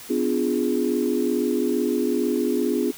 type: chord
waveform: sine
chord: B diminished seventh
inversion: none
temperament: equal with one note detuned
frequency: 251.4 / 293.7 / 349.2 / 415.3 Hz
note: B3 / D4 / F4 / Ab4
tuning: +31 / 0 / 0 / 0 cents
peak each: -24 / -26 / -25 / -25 dBFS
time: 0.09-2.92 s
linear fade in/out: 20 ms
effects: tanh soft clip ceiling -9 dBFS + white hiss -41 dBFS RMS until 2.97 s